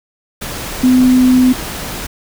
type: tone in noise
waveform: sine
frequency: 254.1 Hz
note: B3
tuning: 49 cents sharp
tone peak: -6 dBFS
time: 0.83-1.53 s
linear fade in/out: 10 ms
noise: pink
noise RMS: -24 dBFS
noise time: 0.41-2.07 s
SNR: +15 dB
effects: none